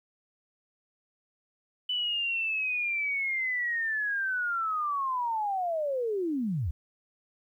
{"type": "linear sweep", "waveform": "sine", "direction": "down", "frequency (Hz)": [2997, 64.9], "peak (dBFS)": -27, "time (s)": [1.89, 6.71], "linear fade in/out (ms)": 5, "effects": ["11-bit"]}